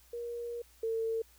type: tone pair in turn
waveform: sine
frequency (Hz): 473.7 / 450.4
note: A#4 / A4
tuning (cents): +28 / +40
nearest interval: minor second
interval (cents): 88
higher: first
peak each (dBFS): -36 / -30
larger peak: second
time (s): 0.13-0.62 / 0.83-1.22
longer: first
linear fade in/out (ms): 5
effects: added 60 Hz sine -63 dBFS peak until 1.38 s + white hiss -63 dBFS RMS until 1.38 s